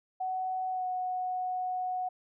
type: tone with pitch glide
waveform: sine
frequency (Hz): 747 to 735.9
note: F#5 to F#5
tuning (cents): +16 to -10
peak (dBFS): -30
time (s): 0.2-2.09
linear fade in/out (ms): 10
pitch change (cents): -26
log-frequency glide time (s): 0.7-0.85
effects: none